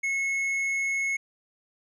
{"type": "tone with tanh clipping", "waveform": "triangle", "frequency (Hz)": 2183, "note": "C#7", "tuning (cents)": -27, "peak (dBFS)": -26, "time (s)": [0.03, 1.17], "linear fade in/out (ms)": 10, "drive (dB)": 10, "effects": []}